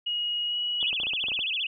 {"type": "tone with pitch glide", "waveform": "sine", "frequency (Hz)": [2889, 2919], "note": ["F#7", "F#7"], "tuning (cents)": [-42, -24], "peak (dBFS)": -26, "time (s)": [0.06, 0.91], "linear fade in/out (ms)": 10, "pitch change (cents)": 18, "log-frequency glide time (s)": [0.47, 0.56]}
{"type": "tone with vibrato", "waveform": "sine", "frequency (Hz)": 2960, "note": "F#7", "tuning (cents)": 0, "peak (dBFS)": -26, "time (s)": [0.8, 1.67], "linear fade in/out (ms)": 5, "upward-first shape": "sine", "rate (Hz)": 15, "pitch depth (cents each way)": 280}
{"type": "clicks", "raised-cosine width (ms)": 1, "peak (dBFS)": -28, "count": 10, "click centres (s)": [0.829, 0.93, 1.001, 1.034, 1.069, 1.135, 1.24, 1.285, 1.318, 1.391]}
{"effects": []}